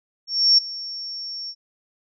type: tone with ADSR envelope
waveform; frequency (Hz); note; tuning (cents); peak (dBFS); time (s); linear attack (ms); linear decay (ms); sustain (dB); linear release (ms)
sine; 5480; F8; -34; -10; 0.27-1.55; 310; 10; -19; 58
effects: none